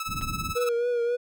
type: tone with tremolo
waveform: sawtooth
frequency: 1304 Hz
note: E6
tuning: 19 cents flat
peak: -24 dBFS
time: 0-0.69 s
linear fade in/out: 2 ms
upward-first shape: sine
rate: 18 Hz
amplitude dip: 75%
type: low-pass noise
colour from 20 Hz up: pink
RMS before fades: -34 dBFS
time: 0.06-0.56 s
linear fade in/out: 50 ms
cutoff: 250 Hz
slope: 24 dB/octave
type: clicks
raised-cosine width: 0.3 ms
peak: -27 / -29 dBFS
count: 2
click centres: 0.212 / 0.22 s
type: tone with vibrato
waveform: triangle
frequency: 478.7 Hz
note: A#4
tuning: 46 cents sharp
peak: -21 dBFS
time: 0.55-1.17 s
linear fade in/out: 20 ms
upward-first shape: triangle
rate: 3.7 Hz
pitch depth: 45 cents each way
effects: none